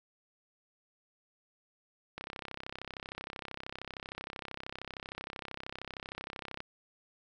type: click train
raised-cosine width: 0.3 ms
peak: -24 dBFS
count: 147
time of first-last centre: 2.18-6.604 s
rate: 33 Hz
effects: none